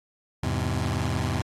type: chord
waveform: sawtooth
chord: E augmented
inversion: none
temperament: just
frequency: 82.41 / 103.01 / 128.76 Hz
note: E2 / G#2 / B#2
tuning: 0 / -14 / -27 cents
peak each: -25 dBFS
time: 0.43-1.42 s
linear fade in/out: 5 ms
effects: low-pass 10000 Hz 12 dB/octave + AAC 48 kbps